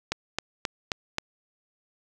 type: click train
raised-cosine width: 0.2 ms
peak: -9 dBFS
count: 5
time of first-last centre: 0.12-1.184 s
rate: 3.76 Hz
effects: none